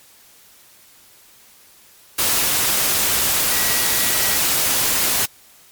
sine tone in noise, 1927 Hz, B6, 43 cents flat, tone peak -29 dBFS, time 3.51-4.38 s, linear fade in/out 10 ms, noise white, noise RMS -18 dBFS, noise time 2.18-5.26 s, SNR -14 dB, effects white hiss -49 dBFS RMS until 5.71 s + MP3 96 kbps

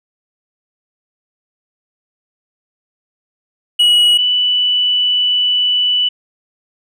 triangle / sine tone pair in turn, 2917 / 2971 Hz, F#7 / F#7, -25 / +6 cents, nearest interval unison, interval 31 cents, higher second, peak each -6 / -11 dBFS, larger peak first, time 3.79-4.18 / 4.18-6.09 s, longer second, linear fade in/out 10 ms, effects none

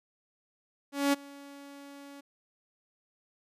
sawtooth tone with ADSR envelope, 281.5 Hz, C#4, 27 cents sharp, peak -18 dBFS, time 0.92-2.21 s, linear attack 210 ms, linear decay 19 ms, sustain -24 dB, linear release 10 ms, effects resampled to 32000 Hz

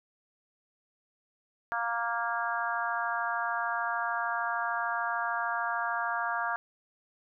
harmonic tone, 233.4 Hz, A#3, 2 cents sharp, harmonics 3 / 4 / 5 / 6 / 7, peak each -35 / -35 / -35 / -35 / -35 dBFS, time 1.72-6.56 s, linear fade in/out 0 ms, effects none

